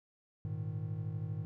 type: chord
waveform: triangle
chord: Ab suspended second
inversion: none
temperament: equal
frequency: 103.83 / 116.54 / 155.56 Hz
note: Ab2 / Bb2 / Eb3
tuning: 0 / 0 / 0 cents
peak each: -37 / -40 / -38 dBFS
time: 0.45-1.45 s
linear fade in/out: 0 ms
effects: none